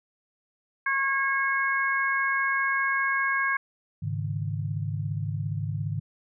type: harmonic tone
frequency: 545 Hz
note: C#5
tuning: 29 cents flat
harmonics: 2 / 3 / 4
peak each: -28 / -25 / -30 dBFS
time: 0.86-3.57 s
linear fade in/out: 5 ms
type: chord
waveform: sine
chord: Ab suspended fourth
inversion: none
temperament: just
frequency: 103.83 / 138.43 / 155.74 Hz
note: Ab2 / Db3 / Eb3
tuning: 0 / -2 / +2 cents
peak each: -30 / -33 / -32 dBFS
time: 4.02-6 s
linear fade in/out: 10 ms
effects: none